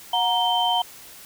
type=tone cluster; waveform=sine; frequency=727 / 936 / 3110 Hz; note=F#5 / A#5 / G7; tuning=-31 / +7 / -14 cents; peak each=-23 dBFS; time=0.13-0.82 s; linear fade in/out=5 ms; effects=white hiss -44 dBFS RMS until 1.25 s